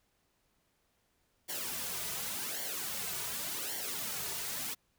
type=noise with flanger; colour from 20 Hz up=white; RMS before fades=-38 dBFS; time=1.48-4.75 s; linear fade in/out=20 ms; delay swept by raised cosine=0.78 to 3.78 ms; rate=0.88 Hz; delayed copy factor=-0.75; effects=pink hiss -75 dBFS RMS until 4.98 s